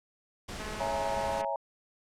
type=noise; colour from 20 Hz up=pink; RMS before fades=-40 dBFS; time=0.48-1.42 s; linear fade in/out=10 ms
type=click train; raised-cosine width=0.5 ms; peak=-28 dBFS; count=182; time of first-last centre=0.6-1.446 s; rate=214 Hz
type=chord; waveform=sine; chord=A# half-diminished seventh; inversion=first; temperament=equal; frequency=554.4 / 659.3 / 830.6 / 932.3 Hz; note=C#5 / E5 / G#5 / A#5; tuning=0 / 0 / 0 / 0 cents; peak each=-35 dBFS; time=0.8-1.56 s; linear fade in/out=2 ms
effects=low-pass 8000 Hz 12 dB/octave